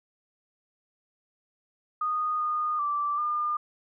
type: tone with pitch steps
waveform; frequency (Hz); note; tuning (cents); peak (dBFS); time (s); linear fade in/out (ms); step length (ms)
sine; 1235 / 1226 / 1168 / 1207; D#6 / D#6 / D6 / D6; -13 / -26 / -10 / +47; -25; 2.01-3.57; 5; 390
effects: none